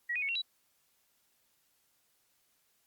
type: tone with pitch steps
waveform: sine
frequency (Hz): 1916 / 2484 / 2211 / 2739 / 3920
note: A#6 / D#7 / C#7 / F7 / B7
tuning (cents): +47 / -3 / -5 / -34 / -14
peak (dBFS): -31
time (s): 0.09-0.42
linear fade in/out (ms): 10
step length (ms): 66
effects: white hiss -73 dBFS RMS until 2.86 s + Opus 48 kbps